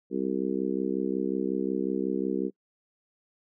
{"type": "harmonic tone", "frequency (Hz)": 65.5, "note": "C2", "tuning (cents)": 2, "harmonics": [3, 4, 5, 6, 7], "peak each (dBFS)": [-33, -32, -31, -32, -35], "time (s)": [0.1, 2.51], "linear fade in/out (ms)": 50, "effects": ["noise-tail reverb RT60 0.1 s tail -23 dB re dry"]}